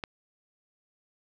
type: click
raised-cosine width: 0.3 ms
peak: -18 dBFS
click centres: 0.038 s
effects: none